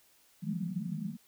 pink band-pass noise, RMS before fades -36 dBFS, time 0.42-1.17 s, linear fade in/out 20 ms, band 160 to 220 Hz, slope 96 dB/octave, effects white hiss -65 dBFS RMS until 1.27 s

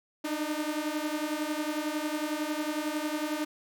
sawtooth beating tone pair, 298.3 / 309.3 Hz, D4 / D#4, +27 / -10 cents, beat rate 11 Hz, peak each -29 / -29 dBFS, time 0.24-3.45 s, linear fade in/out 10 ms, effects none

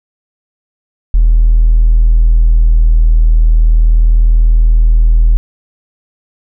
triangle tone with tanh clipping, 40.17 Hz, E1, 44 cents flat, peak -3 dBFS, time 1.14-5.37 s, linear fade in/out 0 ms, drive 1 dB, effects none

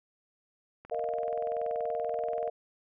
click train, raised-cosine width 0.5 ms, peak -33 dBFS, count 35, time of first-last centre 0.85-2.477 s, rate 20.9 Hz
sine chord, Bb suspended fourth, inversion none, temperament just, 466.2 / 621.6 / 699.2 Hz, Bb4 / Eb5 / F5, 0 / -2 / +2 cents, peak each -34 dBFS, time 0.91-2.5 s, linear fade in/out 10 ms
effects none

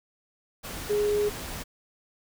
sine tone in noise, 415.3 Hz, G#4, in tune, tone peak -22 dBFS, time 0.89-1.3 s, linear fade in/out 20 ms, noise pink, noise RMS -37 dBFS, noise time 0.63-1.64 s, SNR +12 dB, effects none

